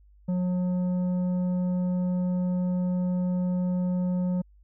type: tone with tanh clipping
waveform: sine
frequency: 180.6 Hz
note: F#3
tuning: 42 cents flat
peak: -25 dBFS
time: 0.28-4.42 s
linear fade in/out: 10 ms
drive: 8 dB
effects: added 50 Hz sine -53 dBFS peak until 4.63 s